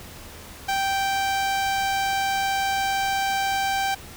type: tone with notch filter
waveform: sawtooth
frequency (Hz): 782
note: G5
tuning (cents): -4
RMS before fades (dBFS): -24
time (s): 0.68-3.95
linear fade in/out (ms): 10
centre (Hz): 11000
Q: 1.4
effects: added 82 Hz sine -49 dBFS peak until 4.16 s + pink hiss -42 dBFS RMS until 4.16 s